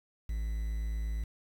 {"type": "tone with quantisation", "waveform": "triangle", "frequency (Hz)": 54.2, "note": "A1", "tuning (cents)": -25, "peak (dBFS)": -29, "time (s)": [0.29, 1.24], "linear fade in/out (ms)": 5, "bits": 9, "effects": []}